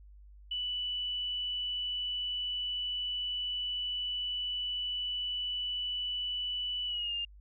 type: tone with pitch glide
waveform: sine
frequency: 2969 to 2810 Hz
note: F#7 to F7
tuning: +5 to +10 cents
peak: -32 dBFS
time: 0.51-7.25 s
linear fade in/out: 5 ms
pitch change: -95 cents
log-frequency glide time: 6.86-7.14 s
effects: added 50 Hz sine -51 dBFS peak until 7.4 s